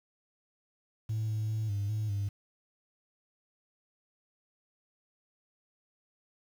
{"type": "tone with pitch steps", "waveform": "sine", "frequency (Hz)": [109.6, 108.2, 109.4, 101.1, 107.7, 100.8], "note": ["A2", "A2", "A2", "G#2", "A2", "G2"], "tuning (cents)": [-6, -29, -9, -46, -37, 49], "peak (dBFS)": -28, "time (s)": [1.09, 2.29], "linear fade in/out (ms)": 10, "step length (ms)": 200, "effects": ["tanh soft clip ceiling -26 dBFS", "9-bit"]}